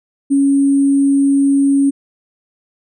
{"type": "tone with sample-and-hold", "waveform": "sine", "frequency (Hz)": 277.7, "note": "C#4", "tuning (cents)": 3, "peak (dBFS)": -9, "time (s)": [0.3, 1.91], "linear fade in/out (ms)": 20, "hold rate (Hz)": 8820, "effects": ["resampled to 24000 Hz"]}